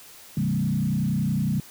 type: tone with frequency modulation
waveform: sine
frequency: 174.61 Hz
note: F3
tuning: in tune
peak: -21 dBFS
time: 0.37-1.6 s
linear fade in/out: 2 ms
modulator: 30.8 Hz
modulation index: 1.7
effects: white hiss -47 dBFS RMS until 1.7 s